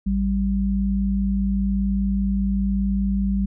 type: tone pair together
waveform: sine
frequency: 55 / 196 Hz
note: A1 / G3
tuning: 0 / 0 cents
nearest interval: octave + minor seventh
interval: 2200 cents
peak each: -23 / -20 dBFS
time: 0.06-3.46 s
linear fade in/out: 10 ms
effects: none